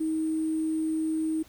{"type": "tone with sample-and-hold", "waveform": "sine", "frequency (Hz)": 316.5, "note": "D#4", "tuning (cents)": 30, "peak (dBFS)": -25, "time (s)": [0, 1.43], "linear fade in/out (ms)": 10, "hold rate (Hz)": 8820, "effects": ["pink hiss -56 dBFS RMS until 1.48 s"]}